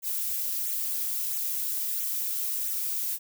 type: noise with flanger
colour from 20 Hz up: violet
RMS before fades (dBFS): -30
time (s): 0.02-3.19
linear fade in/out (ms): 50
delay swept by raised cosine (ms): 0.2 to 5.1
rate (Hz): 1.5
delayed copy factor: -0.55
effects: none